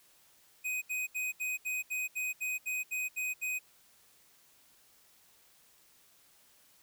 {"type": "tone bursts", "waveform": "square", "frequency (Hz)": 2504, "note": "D#7", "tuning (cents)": 10, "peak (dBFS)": -33, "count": 12, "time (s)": [0.64, 3.592], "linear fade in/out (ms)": 20, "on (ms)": 180, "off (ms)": 72, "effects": ["white hiss -64 dBFS RMS until 6.82 s"]}